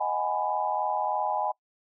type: chord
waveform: sine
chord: G# minor seventh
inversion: second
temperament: just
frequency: 623 / 747.5 / 830.6 / 996.7 Hz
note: D#5 / F#5 / G#5 / B5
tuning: +2 / +17 / 0 / +16 cents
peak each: -33 / -32 / -28 / -32 dBFS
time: 0-1.52 s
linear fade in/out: 10 ms
effects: noise-tail reverb RT60 0.1 s tail -23 dB re dry